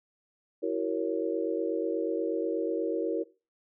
sine chord, F# dominant seventh, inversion third, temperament equal with one note detuned, 329.6 / 377.8 / 466.2 / 554.4 Hz, E4 / F#4 / A#4 / C#5, 0 / +36 / 0 / 0 cents, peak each -32 / -33 / -31 / -35 dBFS, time 0.62-3.24 s, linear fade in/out 20 ms, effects noise-tail reverb RT60 0.3 s tail -19 dB re dry

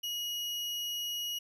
35% pulse tone, 2900 Hz, F#7, 35 cents flat, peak -32 dBFS, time 0.03-1.39 s, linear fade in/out 10 ms, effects none

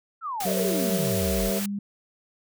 sine exponential sweep, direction down, 1396.9 to 38.69 Hz, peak -28 dBFS, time 0.21-1.52 s, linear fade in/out 50 ms
white noise, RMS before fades -32 dBFS, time 0.4-1.66 s, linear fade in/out 5 ms
sine chord, G diminished seventh, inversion none, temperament equal, 392 / 466.2 / 554.4 / 659.3 Hz, G4 / Bb4 / Db5 / Fb5, 0 / 0 / 0 / 0 cents, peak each -32 dBFS, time 0.45-1.6 s, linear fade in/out 20 ms
sine tone with pitch glide, 188.1 to 201.6 Hz, F#3 to G3, +29 to +49 cents, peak -27 dBFS, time 0.45-1.79 s, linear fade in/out 5 ms, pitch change +120 cents, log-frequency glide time 1.3-1.65 s
effects none

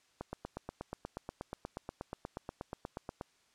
click train, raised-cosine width 1 ms, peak -25 dBFS, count 26, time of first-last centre 0.21-3.211 s, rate 8.33 Hz, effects white hiss -70 dBFS RMS until 3.54 s + low-pass 7000 Hz 12 dB/octave

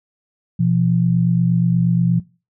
sine tone pair together, 123.47 / 171.89 Hz, B2 / F3, 0 / -27 cents, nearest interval tritone, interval 573 cents, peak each -18 / -15 dBFS, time 0.59-2.2 s, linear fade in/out 10 ms, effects noise-tail reverb RT60 0.3 s tail -19 dB re dry

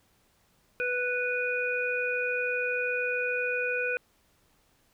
harmonic tone, 493.9 Hz, B4, in tune, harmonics 1 / 3 / 5, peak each -31 / -31 / -31 dBFS, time 0.8-3.97 s, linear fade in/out 0 ms, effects pink hiss -67 dBFS RMS until 4.93 s

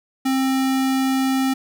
square tone, 264.8 Hz, C4, 21 cents sharp, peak -18 dBFS, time 0.25-1.54 s, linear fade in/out 10 ms, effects none

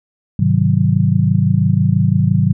sine chord, Ab dominant seventh, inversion none, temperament just, 103.83 / 129.78 / 155.74 / 186.89 Hz, Ab2 / C3 / Eb3 / Gb3, 0 / -14 / +2 / +18 cents, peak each -16 dBFS, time 0.39-2.53 s, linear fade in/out 5 ms, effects none

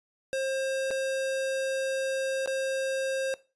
square tone with dropouts, 533 Hz, C5, 32 cents sharp, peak -28 dBFS, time 0.33-3.34 s, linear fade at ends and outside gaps 0 ms, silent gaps 0.906-0.911 / 2.46-2.475 s, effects noise-tail reverb RT60 0.3 s tail -19 dB re dry + resampled to 24000 Hz

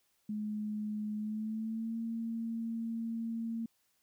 sine tone with pitch glide, 211.7 to 228.2 Hz, G#3 to A#3, +33 to -37 cents, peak -34 dBFS, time 0.29-3.66 s, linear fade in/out 5 ms, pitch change +130 cents, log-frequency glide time 1.17-1.97 s, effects white hiss -75 dBFS RMS until 4.02 s

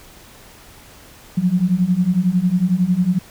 sine beating tone pair, 174.61 / 185.61 Hz, F3 / F#3, 0 / +6 cents, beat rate 11 Hz, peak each -18 / -16 dBFS, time 1.37-3.19 s, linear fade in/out 10 ms, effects pink hiss -44 dBFS RMS until 3.3 s

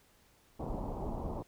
pink low-pass noise, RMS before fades -38 dBFS, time 0.59-1.43 s, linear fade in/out 10 ms, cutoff 1000 Hz, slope 48 dB/octave, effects pink hiss -66 dBFS RMS until 1.47 s

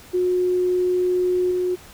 sine tone with level steps, 362.4 Hz, F#4, 36 cents flat, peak -17 / -19 dBFS, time 0.13-1.76 s, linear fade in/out 20 ms, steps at 1.51 s, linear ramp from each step 2 ms, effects pink hiss -45 dBFS RMS until 1.93 s

